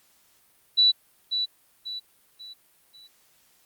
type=tone with echo; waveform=sine; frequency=3951 Hz; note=B7; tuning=in tune; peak=-15 dBFS; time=0.77-0.92 s; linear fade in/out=20 ms; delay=540 ms; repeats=4; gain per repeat=-8 dB; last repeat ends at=3.08 s; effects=white hiss -62 dBFS RMS until 3.65 s + Opus 48 kbps